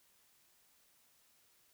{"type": "silence", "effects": ["white hiss -70 dBFS RMS until 1.73 s"]}